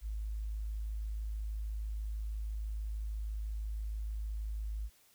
sine tone, 53.1 Hz, G#1, 39 cents sharp, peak -35 dBFS, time 0.01-4.9 s, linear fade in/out 50 ms, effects white hiss -66 dBFS RMS until 5.14 s

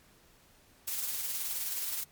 blue noise with tremolo, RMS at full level -33 dBFS, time 0.87-2.04 s, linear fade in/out 10 ms, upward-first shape sine, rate 19 Hz, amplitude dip 35%, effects pink hiss -62 dBFS RMS until 2.11 s + MP3 96 kbps

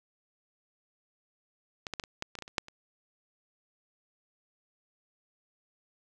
clicks, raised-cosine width 0.2 ms, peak -19 / -17 / -16 / -24 / -16 / -25 / -21 / -23 / -29 / -9 / -30 dBFS, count 11, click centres 1.868 / 1.937 / 1.998 / 2.038 / 2.224 / 2.353 / 2.388 / 2.423 / 2.479 / 2.582 / 2.684 s, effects none

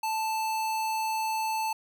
square tone, 880 Hz, A5, in tune, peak -28 dBFS, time 0.03-1.73 s, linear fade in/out 5 ms, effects none

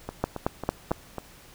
two click trains, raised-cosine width 1 ms, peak -18 / -9 dBFS, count 5 / 4, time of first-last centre 0.09-1.183 / 0.24-0.916 s, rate 3.66 / 4.44 Hz, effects pink hiss -51 dBFS RMS until 1.54 s

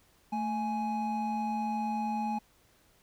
triangle tone pair together, 221.2 / 835.1 Hz, A3 / G#5, +9 / +9 cents, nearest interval octave + major seventh, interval 2300 cents, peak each -31 / -30 dBFS, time 0.32-2.39 s, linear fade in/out 10 ms, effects pink hiss -65 dBFS RMS until 3.02 s

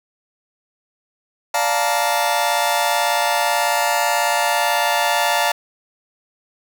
sawtooth chord, Bb major seventh, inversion first, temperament just, 582.7 / 699.2 / 874.1 / 932.3 Hz, D5 / F5 / A5 / Bb5, -14 / +2 / -12 / 0 cents, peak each -20 / -17 / -17 / -19 dBFS, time 1.54-5.52 s, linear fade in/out 5 ms, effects none

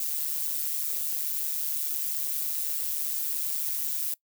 violet noise with amplitude modulation, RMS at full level -27 dBFS, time 0-4.14 s, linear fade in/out 2 ms, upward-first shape sine, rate 150 Hz, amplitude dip 65%, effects noise-tail reverb RT60 0.1 s tail -22 dB re dry

